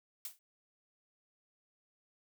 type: noise with exponential decay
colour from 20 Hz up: blue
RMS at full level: -38 dBFS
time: 0.25-0.39 s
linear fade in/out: 1 ms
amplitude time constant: 30 ms
effects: none